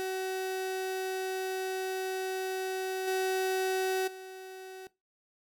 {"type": "tone with level steps", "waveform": "35% pulse", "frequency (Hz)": 377, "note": "F#4", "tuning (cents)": 32, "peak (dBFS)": [-30, -26, -41], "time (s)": [0, 4.87], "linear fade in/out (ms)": 0, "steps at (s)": [3.07, 4.07], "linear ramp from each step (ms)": 10, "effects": ["noise-tail reverb RT60 0.2 s tail -18 dB re dry"]}